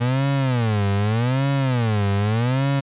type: tone with vibrato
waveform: 35% pulse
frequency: 117.7 Hz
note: A#2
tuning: 17 cents sharp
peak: -16 dBFS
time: 0-2.81 s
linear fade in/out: 20 ms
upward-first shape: sine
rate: 0.83 Hz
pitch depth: 290 cents each way
effects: resampled to 8000 Hz